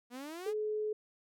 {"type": "exponential sweep", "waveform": "sawtooth", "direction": "up", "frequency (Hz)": [236.7, 430.8], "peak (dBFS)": -38, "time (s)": [0.1, 0.54], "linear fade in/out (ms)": 50}
{"type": "tone", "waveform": "sine", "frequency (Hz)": 426.8, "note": "G#4", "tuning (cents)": 47, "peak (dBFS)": -32, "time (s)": [0.46, 0.93], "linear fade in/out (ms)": 5}
{"effects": []}